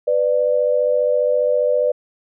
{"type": "tone pair together", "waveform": "sine", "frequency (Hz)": [498.5, 593.4], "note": ["B4", "D5"], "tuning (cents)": [16, 18], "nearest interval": "minor third", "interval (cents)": 302, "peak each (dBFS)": -17, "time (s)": [0.07, 1.92], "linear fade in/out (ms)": 10, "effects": []}